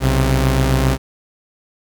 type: tone pair together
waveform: sawtooth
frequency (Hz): 62.72 / 132.9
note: B1 / C3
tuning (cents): +27 / +27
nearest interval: octave + minor second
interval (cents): 1300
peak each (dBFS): -12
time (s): 0-0.98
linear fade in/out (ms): 50
effects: 8-bit